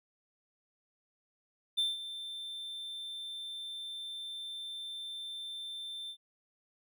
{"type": "tone with ADSR envelope", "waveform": "triangle", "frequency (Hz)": 3560, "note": "A7", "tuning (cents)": 20, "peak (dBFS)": -25, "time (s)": [1.77, 6.17], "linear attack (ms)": 17, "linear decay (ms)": 180, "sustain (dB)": -13, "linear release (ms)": 75, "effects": []}